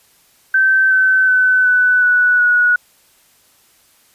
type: tone with pitch steps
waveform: sine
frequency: 1547 / 1529.2 / 1511.7 / 1494.3 / 1477.1 / 1460.2 Hz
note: G6 / G6 / F#6 / F#6 / F#6 / F#6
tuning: -23 / -43 / +37 / +17 / -3 / -23 cents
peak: -9 dBFS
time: 0.54-2.76 s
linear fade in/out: 5 ms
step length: 370 ms
effects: white hiss -53 dBFS RMS until 4.14 s + resampled to 32000 Hz